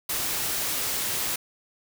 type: noise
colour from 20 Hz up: white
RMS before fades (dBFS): -28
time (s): 0.09-1.36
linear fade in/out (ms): 5
effects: none